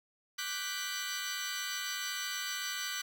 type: chord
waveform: 15% pulse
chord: G major seventh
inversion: second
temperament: equal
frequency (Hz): 1174.7 / 1480 / 1568 / 1975.5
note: D6 / F#6 / G6 / B6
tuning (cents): 0 / 0 / 0 / 0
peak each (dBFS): -37 / -33 / -36 / -34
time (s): 0.38-3.02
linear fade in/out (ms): 10
effects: none